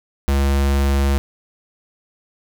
square tone, 69.3 Hz, C#2, in tune, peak -15 dBFS, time 0.28-1.18 s, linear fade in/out 0 ms, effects none

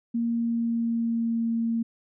sine tone with pitch glide, 233.1 to 229.5 Hz, A#3 to A#3, 0 to -27 cents, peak -23 dBFS, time 0.14-1.83 s, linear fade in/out 10 ms, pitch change -27 cents, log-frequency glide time 0.25-1.52 s, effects none

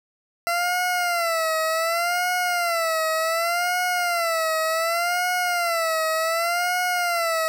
20% pulse tone with vibrato, 679 Hz, F5, 49 cents flat, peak -16 dBFS, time 0.47-7.48 s, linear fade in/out 0 ms, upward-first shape sine, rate 0.67 Hz, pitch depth 110 cents each way, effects none

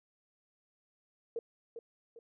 sine tone with echo, 462.8 Hz, A#4, 13 cents flat, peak -33 dBFS, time 1.36-1.39 s, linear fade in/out 2 ms, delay 400 ms, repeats 2, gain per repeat -8 dB, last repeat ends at 2.19 s, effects none

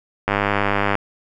click train, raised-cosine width 0.5 ms, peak -3 dBFS, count 69, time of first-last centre 0.28-0.953 s, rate 101 Hz, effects none

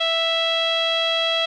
sawtooth tone with low-pass filter, 659.3 Hz, E5, in tune, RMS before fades -21 dBFS, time 0-1.46 s, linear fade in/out 10 ms, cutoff 3400 Hz, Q 8, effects none

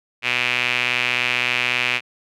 sawtooth tone with band-pass filter, 123.6 Hz, B2, 2 cents sharp, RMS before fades -21 dBFS, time 0.22-2.01 s, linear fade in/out 50 ms, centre 2500 Hz, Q 4.6, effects none

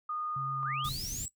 sine tone with pitch glide, 1228 to 1220.2 Hz, D#6 to D#6, -23 to -34 cents, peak -33 dBFS, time 0.09-0.89 s, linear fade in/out 5 ms, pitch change -11 cents, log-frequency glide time 0.55-0.6 s
sine tone with vibrato, 135.4 Hz, C#3, 40 cents flat, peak -38 dBFS, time 0.36-0.96 s, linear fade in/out 5 ms, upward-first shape square, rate 8.2 Hz, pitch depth 9 cents each way
sine linear sweep, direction up, 1105 to 7850 Hz, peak -37 dBFS, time 0.63-1.28 s, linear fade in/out 0 ms
pink band-stop noise, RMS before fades -40 dBFS, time 0.84-1.26 s, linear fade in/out 10 ms, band 190 to 4900 Hz, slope 12 dB/octave
effects noise-tail reverb RT60 0.1 s tail -17 dB re dry

